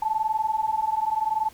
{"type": "tone pair together", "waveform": "sine", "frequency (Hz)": [863, 883.7], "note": ["A5", "A5"], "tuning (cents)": [-34, 7], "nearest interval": "unison", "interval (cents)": 41, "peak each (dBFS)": -25, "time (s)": [0.02, 1.49], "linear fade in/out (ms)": 5, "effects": ["pink hiss -51 dBFS RMS until 1.53 s"]}